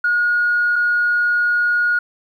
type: tone pair in turn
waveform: sine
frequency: 1441 / 1441 Hz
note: F#6 / F#6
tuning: -46 / -46 cents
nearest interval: unison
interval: 0 cents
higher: neither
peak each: -13 dBFS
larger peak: neither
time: 0.04-0.76 / 0.76-1.99 s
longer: second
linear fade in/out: 5 ms
effects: tanh soft clip ceiling -9 dBFS + 9-bit